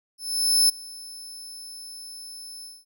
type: tone with ADSR envelope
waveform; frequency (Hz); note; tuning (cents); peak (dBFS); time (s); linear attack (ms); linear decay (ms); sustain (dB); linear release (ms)
25% pulse; 5260; E8; -5; -10; 0.18-2.85; 510; 12; -23; 210
effects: none